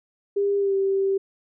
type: tone with pitch glide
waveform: sine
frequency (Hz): 401.6 to 389.5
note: G4 to G4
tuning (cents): +42 to -11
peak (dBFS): -19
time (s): 0.36-1.18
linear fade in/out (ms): 10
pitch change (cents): -53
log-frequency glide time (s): 0.58-0.75
effects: none